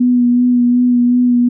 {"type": "tone with vibrato", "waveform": "sine", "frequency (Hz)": 244.9, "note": "B3", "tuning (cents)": -14, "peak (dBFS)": -8, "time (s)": [0, 1.49], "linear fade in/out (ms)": 10, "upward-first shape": "sine", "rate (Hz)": 2.7, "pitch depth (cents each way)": 20, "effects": []}